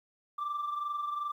sine tone pair together, 1174.7 / 1197.3 Hz, D6 / D6, 0 / +33 cents, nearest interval unison, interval 33 cents, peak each -31 / -38 dBFS, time 0.38-1.32 s, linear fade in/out 10 ms, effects tanh soft clip ceiling -29 dBFS + 11-bit

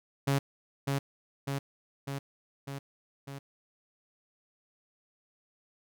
sawtooth tone with echo, 138.59 Hz, C#3, in tune, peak -21 dBFS, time 0.27-0.39 s, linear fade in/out 10 ms, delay 600 ms, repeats 5, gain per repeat -3 dB, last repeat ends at 3.39 s, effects none

